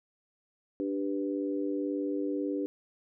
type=chord; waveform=sine; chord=G major; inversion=second; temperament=equal; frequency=293.7 / 392 / 493.9 Hz; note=D4 / G4 / B4; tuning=0 / 0 / 0 cents; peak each=-31 / -35 / -37 dBFS; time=0.8-2.66 s; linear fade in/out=0 ms; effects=none